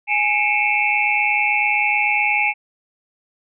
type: tone cluster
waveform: sine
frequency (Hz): 832 / 2173 / 2302 / 2409 / 2646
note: G#5 / C#7 / D7 / D7 / E7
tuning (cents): +3 / -35 / -35 / +43 / +6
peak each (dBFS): -22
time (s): 0.07-2.54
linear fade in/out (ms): 50
effects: none